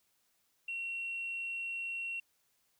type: tone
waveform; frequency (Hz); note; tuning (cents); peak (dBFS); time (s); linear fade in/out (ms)
sine; 2731; F7; -39; -35; 0.68-2.2; 5
effects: tanh soft clip ceiling -31 dBFS + white hiss -75 dBFS RMS until 2.79 s